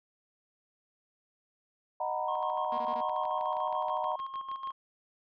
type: chord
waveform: sine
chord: B major seventh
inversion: first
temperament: just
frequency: 617.4 / 740.8 / 926 / 987.8 Hz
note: D#5 / F#5 / A#5 / B5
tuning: -14 / +2 / -12 / 0 cents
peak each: -36 / -35 / -35 / -37 dBFS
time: 2-4.16 s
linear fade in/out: 5 ms
type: tone with tremolo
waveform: triangle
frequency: 1073 Hz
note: C6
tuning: 43 cents sharp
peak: -32 dBFS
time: 2.28-4.72 s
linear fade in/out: 5 ms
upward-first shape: square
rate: 6.8 Hz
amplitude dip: 60%
type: tone bursts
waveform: sawtooth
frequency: 236.9 Hz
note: A#3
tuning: 28 cents sharp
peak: -38 dBFS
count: 4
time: 2.72-3.01 s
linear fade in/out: 5 ms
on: 56 ms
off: 22 ms
type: click train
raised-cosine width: 0.3 ms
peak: -34 dBFS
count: 13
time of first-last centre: 2.78-4.673 s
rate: 6.34 Hz
effects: resampled to 11025 Hz